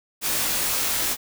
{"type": "noise with comb filter", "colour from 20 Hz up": "white", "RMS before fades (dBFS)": -24, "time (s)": [0.21, 1.17], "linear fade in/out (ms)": 50, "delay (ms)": 18, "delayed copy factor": -0.9, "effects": []}